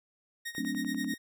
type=tone with tremolo; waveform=sawtooth; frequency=1864.7 Hz; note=A#6; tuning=in tune; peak=-31 dBFS; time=0.45-1.18 s; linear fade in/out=10 ms; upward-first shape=sine; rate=9.4 Hz; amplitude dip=85%
type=click train; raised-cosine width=0.5 ms; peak=-34 dBFS; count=6; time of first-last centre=0.55-1.045 s; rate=10.1 Hz
type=chord; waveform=sine; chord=D dominant seventh; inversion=first; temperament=equal; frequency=185 / 220 / 261.6 / 293.7 Hz; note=F#3 / A3 / C4 / D4; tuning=0 / 0 / 0 / 0 cents; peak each=-40 / -37 / -35 / -36 dBFS; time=0.58-1.14 s; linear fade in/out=2 ms
effects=none